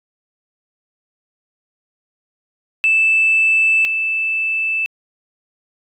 sine tone pair in turn, 2637 / 2637 Hz, E7 / E7, 0 / 0 cents, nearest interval unison, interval 0 cents, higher neither, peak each -10 / -16 dBFS, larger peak first, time 2.84-3.85 / 3.85-4.86 s, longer neither, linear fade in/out 0 ms, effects tanh soft clip ceiling -6 dBFS

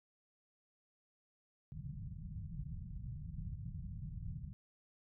white low-pass noise, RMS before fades -45 dBFS, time 1.72-4.53 s, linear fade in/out 0 ms, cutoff 170 Hz, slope 48 dB/octave, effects none

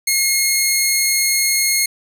10% pulse tone, 2154 Hz, C7, 50 cents sharp, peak -5 dBFS, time 0.07-1.86 s, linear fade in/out 5 ms, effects none

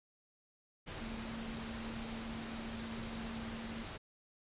sine tone in noise, 226.6 Hz, A#3, 49 cents flat, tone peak -43 dBFS, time 1-3.84 s, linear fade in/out 20 ms, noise pink, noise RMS -45 dBFS, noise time 0.86-3.98 s, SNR -1 dB, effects resampled to 8000 Hz

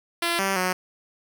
5% pulse tone with pitch steps, 341.1 / 194.3 / 183.6 Hz, F4 / G3 / F#3, -41 / -15 / -13 cents, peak -11 dBFS, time 0.22-0.73 s, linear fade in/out 5 ms, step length 170 ms, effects none

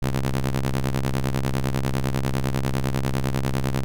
sawtooth ring-modulated tone, 67.5 Hz, C#2, 45 cents flat, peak -14 dBFS, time 0.02-3.84 s, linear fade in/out 0 ms, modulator 62.5 Hz, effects none

